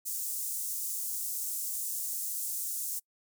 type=high-pass noise; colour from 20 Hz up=pink; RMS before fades=-35 dBFS; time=0.05-3 s; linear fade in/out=20 ms; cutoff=7400 Hz; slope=24 dB/octave; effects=noise-tail reverb RT60 0.1 s tail -26 dB re dry